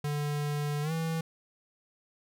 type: tone with pitch glide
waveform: square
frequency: 146.83 to 162.92 Hz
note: D3 to E3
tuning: 0 to -20 cents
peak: -30 dBFS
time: 0.04-1.21 s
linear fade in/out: 5 ms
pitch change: +180 cents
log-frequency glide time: 0.82-0.92 s
effects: none